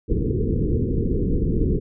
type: low-pass noise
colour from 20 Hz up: pink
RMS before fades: -21 dBFS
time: 0.08-1.8 s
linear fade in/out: 20 ms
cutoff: 470 Hz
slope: 96 dB/octave
effects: none